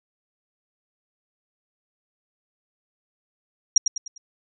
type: tone with echo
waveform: sine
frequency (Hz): 5700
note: F8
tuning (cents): +34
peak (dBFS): -9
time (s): 3.76-3.78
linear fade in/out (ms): 5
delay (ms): 100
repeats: 4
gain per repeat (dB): -8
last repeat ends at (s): 4.18
effects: none